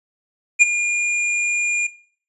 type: tone with ADSR envelope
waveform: square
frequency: 2417 Hz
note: D7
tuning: 49 cents sharp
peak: -6 dBFS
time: 0.59-1.87 s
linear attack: 31 ms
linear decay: 21 ms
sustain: -12 dB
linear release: 6 ms
effects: noise-tail reverb RT60 0.5 s tail -19 dB re dry + resampled to 24000 Hz